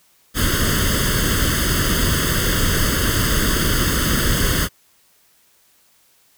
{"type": "noise with comb filter", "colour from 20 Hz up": "pink", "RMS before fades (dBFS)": -18, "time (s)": [0.34, 4.69], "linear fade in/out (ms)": 50, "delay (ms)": 0.62, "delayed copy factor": 0.9, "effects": ["white hiss -57 dBFS RMS until 6.37 s"]}